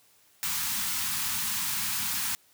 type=band-stop noise; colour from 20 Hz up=white; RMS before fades=-30 dBFS; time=0.43-2.35 s; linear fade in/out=0 ms; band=260 to 840 Hz; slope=48 dB/octave; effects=white hiss -62 dBFS RMS until 2.53 s + high-pass 60 Hz 12 dB/octave